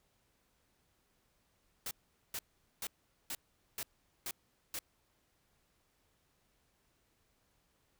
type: noise bursts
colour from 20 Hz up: white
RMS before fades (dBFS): -40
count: 7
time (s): 1.86-4.79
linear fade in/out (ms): 2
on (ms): 50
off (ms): 430
effects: pink hiss -75 dBFS RMS until 7.99 s